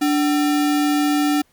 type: tone with sample-and-hold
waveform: sine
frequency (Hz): 293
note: D4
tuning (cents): -4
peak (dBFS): -15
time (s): 0.01-1.42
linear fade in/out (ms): 10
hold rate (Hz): 1050
effects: pink hiss -60 dBFS RMS until 1.52 s